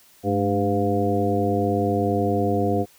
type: harmonic tone with a mistuned harmonic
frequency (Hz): 100.6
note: G2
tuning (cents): +45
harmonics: 1 / 2 / 3 / 4 / 5 / 7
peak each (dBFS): -26 / -26 / -26 / -26 / -26 / -26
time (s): 0.23-2.86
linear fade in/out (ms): 50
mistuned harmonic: 2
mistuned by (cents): +88
effects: white hiss -54 dBFS RMS until 2.98 s